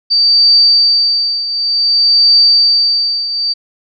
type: tone with tremolo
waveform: sine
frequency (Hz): 4630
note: D8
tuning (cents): -25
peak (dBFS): -4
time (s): 0.1-3.54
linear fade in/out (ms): 20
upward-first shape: triangle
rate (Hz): 0.55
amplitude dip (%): 75
effects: none